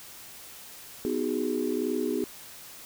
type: chord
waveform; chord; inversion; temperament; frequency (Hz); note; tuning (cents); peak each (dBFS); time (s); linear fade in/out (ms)
sine; G# minor seventh; first; just; 249.2 / 311.5 / 373.8 / 415.3; B3 / D#4 / F#4 / G#4; +16 / +2 / +18 / 0; -31; 1.05-2.24; 0
effects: tanh soft clip ceiling -16 dBFS + white hiss -46 dBFS RMS until 2.85 s